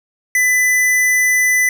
square tone, 2000 Hz, B6, 21 cents sharp, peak -12 dBFS, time 0.35-1.69 s, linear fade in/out 2 ms, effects none

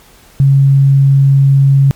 sine tone, 137.5 Hz, C#3, 14 cents flat, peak -4 dBFS, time 0.4-1.91 s, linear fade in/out 0 ms, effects pink hiss -43 dBFS RMS until 1.95 s + MP3 96 kbps

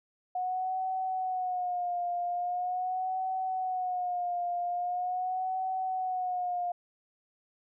sine tone with vibrato, 728 Hz, F#5, 28 cents flat, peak -29 dBFS, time 0.35-6.72 s, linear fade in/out 5 ms, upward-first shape sine, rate 0.42 Hz, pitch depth 60 cents each way, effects none

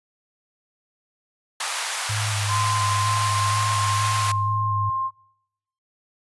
pink high-pass noise, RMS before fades -27 dBFS, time 1.6-4.32 s, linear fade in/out 5 ms, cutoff 800 Hz, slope 24 dB/octave
sine tone with vibrato, 104.6 Hz, G#2, 13 cents sharp, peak -24 dBFS, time 2.09-4.9 s, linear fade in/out 10 ms, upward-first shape square, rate 2.1 Hz, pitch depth 25 cents each way
sine tone with pitch glide, 1036 to 1058.4 Hz, C6 to C6, -17 to +20 cents, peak -22 dBFS, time 2.47-5.11 s, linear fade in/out 50 ms, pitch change +37 cents, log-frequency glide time 2.85-3.62 s
effects noise-tail reverb RT60 0.9 s tail -24 dB re dry + resampled to 24000 Hz

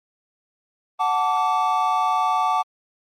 triangle chord, D major, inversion first, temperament equal with one note detuned, 740 / 880 / 1159.2 Hz, F#5 / A5 / D6, 0 / 0 / -23 cents, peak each -21 / -21 / -20 dBFS, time 0.99-2.63 s, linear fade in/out 20 ms, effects Opus 32 kbps

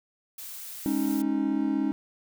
blue noise, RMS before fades -40 dBFS, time 0.38-1.22 s, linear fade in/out 5 ms
triangle chord, Ab suspended fourth, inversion none, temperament equal with one note detuned, 207.7 / 274.6 / 311.1 Hz, Ab3 / Db4 / Eb4, 0 / -16 / 0 cents, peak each -29 / -25 / -26 dBFS, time 0.86-1.92 s, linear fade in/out 0 ms
effects none

